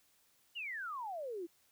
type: exponential sweep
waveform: sine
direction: down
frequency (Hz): 2974 to 322.2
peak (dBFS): -39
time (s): 0.55-1.47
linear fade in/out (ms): 20
effects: white hiss -71 dBFS RMS until 1.71 s